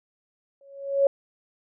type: tone with exponential growth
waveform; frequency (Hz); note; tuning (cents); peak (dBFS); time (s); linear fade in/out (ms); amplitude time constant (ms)
sine; 554.4; C#5; 0; -13; 0.61-1.07; 2; 100
effects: none